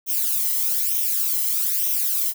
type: noise with flanger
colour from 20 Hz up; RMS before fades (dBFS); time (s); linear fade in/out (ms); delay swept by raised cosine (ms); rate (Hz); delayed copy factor
violet; -22; 0.06-2.34; 50; 0.33 to 0.99; 1.1; +0.7
effects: none